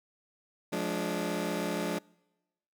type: chord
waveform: 20% pulse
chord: D diminished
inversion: first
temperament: just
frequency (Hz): 176.2 / 211.4 / 293.7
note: F3 / Ab3 / D4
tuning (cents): +16 / +31 / 0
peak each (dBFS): -30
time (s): 0.72-1.99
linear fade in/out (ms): 10
effects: noise-tail reverb RT60 1.0 s tail -26 dB re dry